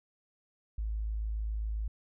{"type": "tone", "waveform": "sine", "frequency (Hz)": 53.7, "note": "A1", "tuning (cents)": -41, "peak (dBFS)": -31, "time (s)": [0.78, 1.88], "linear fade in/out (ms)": 5, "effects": []}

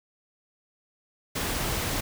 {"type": "noise", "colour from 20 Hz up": "pink", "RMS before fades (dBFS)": -29, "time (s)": [1.35, 2.01], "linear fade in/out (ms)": 10, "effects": []}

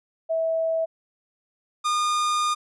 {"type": "tone pair in turn", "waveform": ["sine", "45% pulse"], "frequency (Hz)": [651, 1216.9], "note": ["E5", "D#6"], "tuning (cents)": [-22, -39], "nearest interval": "major seventh", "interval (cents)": 1083, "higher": "second", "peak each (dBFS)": -21, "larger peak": "neither", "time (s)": [[0.29, 0.86], [1.84, 2.55]], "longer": "second", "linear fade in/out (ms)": 20, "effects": ["resampled to 22050 Hz"]}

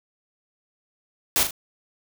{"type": "noise with echo", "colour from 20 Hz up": "white", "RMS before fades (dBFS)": -20, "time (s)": [1.36, 1.43], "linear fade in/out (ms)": 0, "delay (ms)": 39, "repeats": 2, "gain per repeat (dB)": -7, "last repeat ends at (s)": 1.508, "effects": []}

